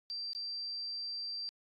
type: tone with dropouts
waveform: sine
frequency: 4699 Hz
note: D8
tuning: in tune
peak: -37 dBFS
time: 0.1-1.49 s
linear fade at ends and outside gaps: 0 ms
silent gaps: 0.332-0.35 s
effects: AAC 32 kbps